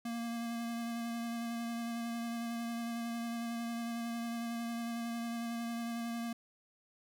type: tone with vibrato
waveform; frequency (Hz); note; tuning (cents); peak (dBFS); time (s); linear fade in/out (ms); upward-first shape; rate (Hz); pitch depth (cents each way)
square; 233.1; A#3; 0; -37; 0.05-6.33; 5; sine; 11; 15
effects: none